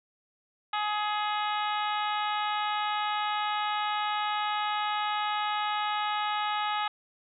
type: harmonic tone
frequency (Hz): 420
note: G#4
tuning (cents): +19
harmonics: 2 / 3 / 4 / 5 / 6 / 7 / 8 / 9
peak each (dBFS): -30 / -32 / -39 / -40 / -42 / -40 / -41 / -42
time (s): 0.73-6.88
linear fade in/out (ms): 5
effects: none